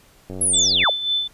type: click train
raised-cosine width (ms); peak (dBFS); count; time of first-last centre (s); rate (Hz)
2; -20; 51; 0.3-0.837; 93.1
type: linear sweep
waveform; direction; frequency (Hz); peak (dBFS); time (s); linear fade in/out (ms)
sine; down; 11175 to 466.2; -16; 0.41-0.9; 5
type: tone with tremolo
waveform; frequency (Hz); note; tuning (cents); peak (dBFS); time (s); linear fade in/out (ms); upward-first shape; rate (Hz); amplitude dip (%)
sine; 3520; A7; 0; -17; 0.53-1.28; 10; sine; 3.7; 60
effects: pink hiss -53 dBFS RMS until 1.33 s + resampled to 32000 Hz